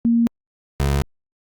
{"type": "tone pair in turn", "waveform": ["sine", "25% pulse"], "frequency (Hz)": [233.1, 69.88], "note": ["A#3", "C#2"], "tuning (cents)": [0, 15], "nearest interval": "octave + major sixth", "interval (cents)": 2085, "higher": "first", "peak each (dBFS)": -13, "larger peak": "neither", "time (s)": [[0.05, 0.27], [0.8, 1.02]], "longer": "neither", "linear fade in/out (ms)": 0, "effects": ["Opus 48 kbps"]}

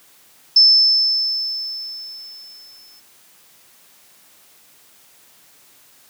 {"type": "tone with exponential decay", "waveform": "sine", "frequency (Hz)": 5270, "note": "E8", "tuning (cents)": -1, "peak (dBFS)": -6, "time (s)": [0.56, 3], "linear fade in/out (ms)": 5, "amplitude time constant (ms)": 530, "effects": ["white hiss -51 dBFS RMS until 6.09 s", "high-pass 100 Hz 12 dB/octave"]}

